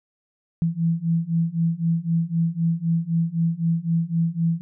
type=beating tone pair; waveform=sine; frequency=164.3 / 168.2 Hz; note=E3 / E3; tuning=-5 / +35 cents; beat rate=3.9 Hz; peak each=-23 / -22 dBFS; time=0.62-4.61 s; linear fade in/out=0 ms; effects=none